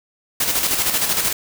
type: noise with tremolo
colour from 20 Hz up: white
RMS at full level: -18 dBFS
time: 0.4-1.33 s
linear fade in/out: 5 ms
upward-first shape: square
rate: 13 Hz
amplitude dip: 45%
effects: none